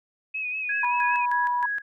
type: tone with vibrato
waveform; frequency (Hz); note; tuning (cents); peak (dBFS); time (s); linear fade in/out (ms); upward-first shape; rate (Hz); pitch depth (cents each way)
sine; 2525; D#7; +25; -27; 0.34-1.26; 10; sine; 5.2; 45
type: tone with tremolo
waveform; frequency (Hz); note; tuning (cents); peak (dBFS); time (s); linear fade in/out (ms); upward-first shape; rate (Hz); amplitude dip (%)
sine; 1661.2; G#6; 0; -25; 0.69-1.82; 5; square; 3.2; 80
type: tone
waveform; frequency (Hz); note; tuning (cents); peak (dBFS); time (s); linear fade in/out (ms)
sine; 976; B5; -21; -22; 0.83-1.66; 5
effects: none